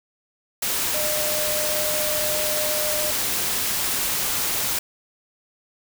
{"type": "tone in noise", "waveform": "sine", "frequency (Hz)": 607, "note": "D#5", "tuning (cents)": -43, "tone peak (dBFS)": -27, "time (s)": [0.94, 3.11], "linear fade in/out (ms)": 5, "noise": "white", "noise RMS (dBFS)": -24, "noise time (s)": [0.62, 4.79], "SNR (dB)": -6, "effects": []}